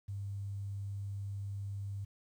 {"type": "tone with quantisation", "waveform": "sine", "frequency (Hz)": 99.6, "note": "G2", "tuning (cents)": 28, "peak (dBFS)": -37, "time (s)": [0.08, 2.05], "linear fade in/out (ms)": 10, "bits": 11, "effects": []}